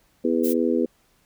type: harmonic tone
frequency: 82.41 Hz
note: E2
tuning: in tune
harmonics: 3 / 4 / 5 / 6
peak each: -23 / -24 / -25 / -26 dBFS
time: 0.24-0.86 s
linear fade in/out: 10 ms
type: noise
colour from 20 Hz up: violet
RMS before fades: -31 dBFS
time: 0.43-0.54 s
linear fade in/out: 20 ms
effects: pink hiss -63 dBFS RMS until 1.25 s

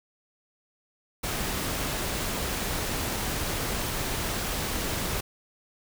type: noise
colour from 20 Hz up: pink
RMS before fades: -30 dBFS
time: 1.23-5.21 s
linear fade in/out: 10 ms
effects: none

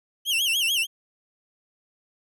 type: tone with vibrato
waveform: 40% pulse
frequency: 2960 Hz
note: F#7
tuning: in tune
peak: -20 dBFS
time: 0.25-0.87 s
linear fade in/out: 50 ms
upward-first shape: sine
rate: 6.8 Hz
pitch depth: 190 cents each way
effects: none

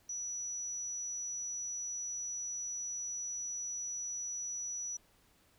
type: tone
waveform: sine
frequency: 5890 Hz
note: F#8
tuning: 9 cents flat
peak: -37 dBFS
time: 0.09-4.97 s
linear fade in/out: 5 ms
effects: pink hiss -68 dBFS RMS until 5.58 s

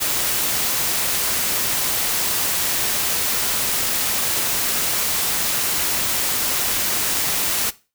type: noise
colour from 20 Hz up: white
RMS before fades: -21 dBFS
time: 0-7.71 s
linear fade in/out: 20 ms
effects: noise-tail reverb RT60 0.3 s tail -18 dB re dry

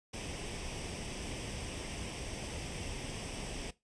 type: noise with comb filter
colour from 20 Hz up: pink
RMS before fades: -41 dBFS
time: 0.13-3.71 s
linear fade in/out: 10 ms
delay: 0.36 ms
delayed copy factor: +0.6
effects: noise-tail reverb RT60 0.2 s tail -18 dB re dry + resampled to 22050 Hz

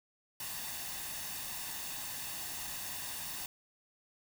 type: noise with comb filter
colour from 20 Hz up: white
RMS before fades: -41 dBFS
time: 0.4-3.46 s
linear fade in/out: 2 ms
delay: 1.1 ms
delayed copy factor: +0.55
effects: none

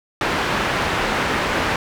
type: low-pass noise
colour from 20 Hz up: white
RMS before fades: -21 dBFS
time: 0.21-1.76 s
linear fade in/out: 2 ms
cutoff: 1800 Hz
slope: 12 dB/octave
effects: none

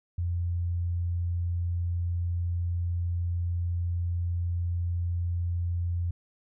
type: tone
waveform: sine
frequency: 86.8 Hz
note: F2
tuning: 10 cents flat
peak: -26 dBFS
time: 0.18-6.11 s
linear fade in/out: 5 ms
effects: none

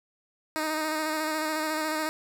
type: tone with vibrato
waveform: 10% pulse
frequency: 311.1 Hz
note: D#4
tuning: in tune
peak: -19 dBFS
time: 0.56-2.09 s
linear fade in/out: 0 ms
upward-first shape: square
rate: 14 Hz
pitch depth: 21 cents each way
effects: none

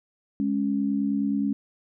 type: tone pair together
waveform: sine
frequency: 207.7 / 277.2 Hz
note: G#3 / C#4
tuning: 0 / 0 cents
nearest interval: perfect fourth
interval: 500 cents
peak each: -25 dBFS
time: 0.4-1.53 s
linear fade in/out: 0 ms
effects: none

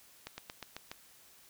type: slowing click train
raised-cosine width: 0.2 ms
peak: -24 dBFS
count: 6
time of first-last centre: 0.27-0.915 s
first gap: 110 ms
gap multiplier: 1.08
effects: white hiss -60 dBFS RMS until 1.49 s

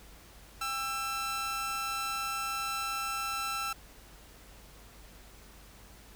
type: tone pair together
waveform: sawtooth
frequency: 800 / 1333.8 Hz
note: G5 / E6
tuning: +35 / +20 cents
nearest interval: major sixth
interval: 885 cents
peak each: -38 / -29 dBFS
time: 0.61-3.73 s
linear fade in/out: 5 ms
effects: added 50 Hz sine -55 dBFS peak until 6.15 s + pink hiss -55 dBFS RMS until 6.15 s

